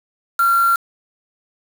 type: tone with quantisation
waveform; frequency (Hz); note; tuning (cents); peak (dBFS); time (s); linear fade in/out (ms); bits
sine; 1373; F6; -30; -12; 0.39-0.76; 5; 4
effects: none